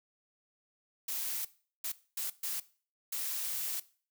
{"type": "noise bursts at uneven times", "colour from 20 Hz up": "blue", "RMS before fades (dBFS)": -36, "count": 5, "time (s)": [[1.08, 1.45], [1.84, 1.92], [2.17, 2.3], [2.43, 2.6], [3.12, 3.8]], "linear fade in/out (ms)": 5, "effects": ["noise-tail reverb RT60 0.4 s tail -18 dB re dry"]}